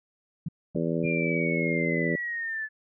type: tone bursts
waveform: sine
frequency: 163.3 Hz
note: E3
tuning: 16 cents flat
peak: -27 dBFS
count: 3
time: 0.46-1.058 s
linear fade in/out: 5 ms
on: 26 ms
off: 260 ms
type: harmonic tone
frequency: 82.8 Hz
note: E2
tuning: 8 cents sharp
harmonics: 2 / 3 / 4 / 5 / 6 / 7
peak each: -29 / -31 / -32 / -33 / -34 / -34 dBFS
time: 0.75-2.16 s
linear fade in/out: 5 ms
type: linear sweep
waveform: sine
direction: down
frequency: 2412 to 1728 Hz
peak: -29 dBFS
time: 1.03-2.69 s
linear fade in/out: 50 ms
effects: none